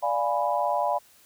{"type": "chord", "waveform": "sine", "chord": "D diminished seventh", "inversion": "none", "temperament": "equal", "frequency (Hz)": [587.3, 698.5, 830.6, 987.8], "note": ["D5", "F5", "Ab5", "Cb6"], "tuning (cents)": [0, 0, 0, 0], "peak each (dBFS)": -28, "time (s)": [0.02, 0.99], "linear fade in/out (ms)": 20, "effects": ["white hiss -57 dBFS RMS until 1.25 s"]}